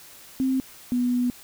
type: tone pair in turn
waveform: sine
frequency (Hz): 262.8 / 246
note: C4 / B3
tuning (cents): +8 / -7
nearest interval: minor second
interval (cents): 115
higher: first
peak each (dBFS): -20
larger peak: neither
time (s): 0.4-0.6 / 0.92-1.3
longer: second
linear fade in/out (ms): 0
effects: white hiss -47 dBFS RMS until 1.43 s